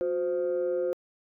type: tone pair together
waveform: sine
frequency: 362 / 520 Hz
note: F#4 / C5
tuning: -38 / -11 cents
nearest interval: tritone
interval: 627 cents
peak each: -28 / -26 dBFS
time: 0.01-0.93 s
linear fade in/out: 0 ms
effects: tanh soft clip ceiling -21 dBFS